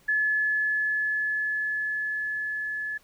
sine tone with level ramp, 1716 Hz, A6, 44 cents flat, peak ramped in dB -21 to -29 dBFS, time 0.08-2.98 s, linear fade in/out 10 ms, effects pink hiss -60 dBFS RMS until 3.03 s

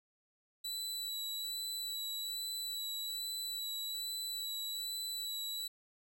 sawtooth tone with vibrato, 3951 Hz, B7, in tune, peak -35 dBFS, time 0.64-5.68 s, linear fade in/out 10 ms, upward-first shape sine, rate 1.2 Hz, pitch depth 17 cents each way, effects none

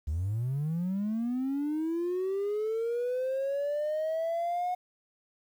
triangle linear sweep, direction up, 70.7 to 729 Hz, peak -25 dBFS, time 0.07-4.75 s, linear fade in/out 10 ms, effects tanh soft clip ceiling -24 dBFS + 10-bit

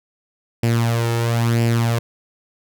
sawtooth tone with flanger, 116.54 Hz, A#2, in tune, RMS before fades -18 dBFS, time 0.63-1.99 s, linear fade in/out 5 ms, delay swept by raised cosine 0.39 to 2.29 ms, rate 1 Hz, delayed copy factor +0.6, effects none

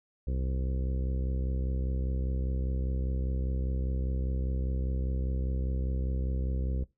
harmonic tone, 65 Hz, C2, 11 cents flat, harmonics 1 / 2 / 3 / 4 / 5 / 6 / 7 / 8, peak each -29 / -37 / -42 / -46 / -47 / -49 / -47 / -49 dBFS, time 0.27-6.84 s, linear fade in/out 5 ms, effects noise-tail reverb RT60 0.2 s tail -19 dB re dry

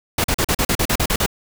pink noise bursts, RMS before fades -18 dBFS, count 11, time 0.18-1.262 s, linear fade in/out 5 ms, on 62 ms, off 40 ms, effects none

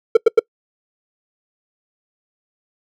triangle tone bursts, 452.4 Hz, A4, 48 cents sharp, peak -3 dBFS, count 3, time 0.15-0.394 s, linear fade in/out 5 ms, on 20 ms, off 92 ms, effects noise-tail reverb RT60 0.1 s tail -25 dB re dry

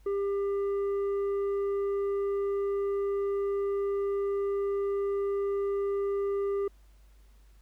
triangle tone with tanh clipping, 398.7 Hz, G4, 29 cents sharp, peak -28 dBFS, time 0.06-6.68 s, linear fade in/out 5 ms, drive 10 dB, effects added 50 Hz sine -54 dBFS peak until 7.61 s + pink hiss -68 dBFS RMS until 7.61 s

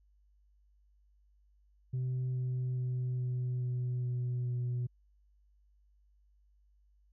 sine tone with pitch steps, 127.7 / 126.89 / 126.09 / 125.29 / 124.5 / 123.71 / 122.92 Hz, C3 / B2 / B2 / B2 / B2 / B2 / B2, -42 / +47 / +36 / +25 / +14 / +3 / -8 cents, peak -29 dBFS, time 1.93-4.87 s, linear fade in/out 10 ms, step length 420 ms, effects tanh soft clip ceiling -30 dBFS + added 50 Hz sine -64 dBFS peak until 7.12 s

